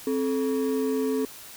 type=ring-modulated tone; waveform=triangle; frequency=349.2 Hz; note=F4; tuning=in tune; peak=-18 dBFS; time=0.07-1.25 s; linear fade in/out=0 ms; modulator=85.6 Hz; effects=white hiss -44 dBFS RMS until 1.56 s